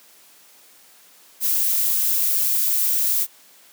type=noise; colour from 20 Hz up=violet; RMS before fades=-20 dBFS; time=1.4-3.27 s; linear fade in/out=50 ms; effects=white hiss -51 dBFS RMS until 3.72 s + high-pass 200 Hz 12 dB/octave

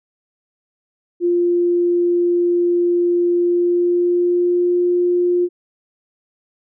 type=tone with pitch glide; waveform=sine; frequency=349.2 to 353.7 Hz; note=F4 to F4; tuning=0 to +22 cents; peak=-13 dBFS; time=1.2-5.49 s; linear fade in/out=50 ms; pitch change=+22 cents; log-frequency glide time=3.34-4.8 s; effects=none

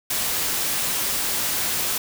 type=noise; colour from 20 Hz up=white; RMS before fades=-24 dBFS; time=0.1-1.98 s; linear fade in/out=5 ms; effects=none

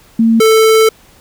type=tone pair in turn; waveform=sine / square; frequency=226.8 / 441.5 Hz; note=A#3 / A4; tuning=-47 / +6 cents; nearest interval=octave; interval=1153 cents; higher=second; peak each=-6 / -6 dBFS; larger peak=neither; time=0.19-0.4 / 0.4-0.89 s; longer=second; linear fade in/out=5 ms; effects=pink hiss -45 dBFS RMS until 1.2 s

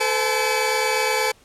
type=tone cluster; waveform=sawtooth; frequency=441.2 / 512 / 854 / 2294 Hz; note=A4 / C5 / G#5 / D7; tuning=+5 / -38 / +48 / -41 cents; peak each=-21 dBFS; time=0-1.32 s; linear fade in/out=10 ms; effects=pink hiss -54 dBFS RMS until 1.44 s + low-pass 11000 Hz 12 dB/octave

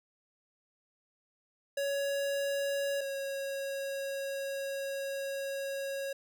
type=tone pair in turn; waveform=square; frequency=559 / 549.4 Hz; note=C#5 / C#5; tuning=+14 / -16 cents; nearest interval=unison; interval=30 cents; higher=first; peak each=-31 / -35 dBFS; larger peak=first; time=1.77-3.01 / 3.01-6.13 s; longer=second; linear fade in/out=5 ms; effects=none

